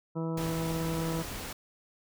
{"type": "harmonic tone", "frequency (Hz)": 163.4, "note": "E3", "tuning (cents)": -15, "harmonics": [1, 2, 3, 4, 5, 6, 7, 8], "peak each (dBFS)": [-32, -36, -38, -45, -51, -44, -57, -48], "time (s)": [0.15, 1.23], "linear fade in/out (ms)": 20}
{"type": "noise", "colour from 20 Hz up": "pink", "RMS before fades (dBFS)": -39, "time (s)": [0.37, 1.53], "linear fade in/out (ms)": 5}
{"effects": []}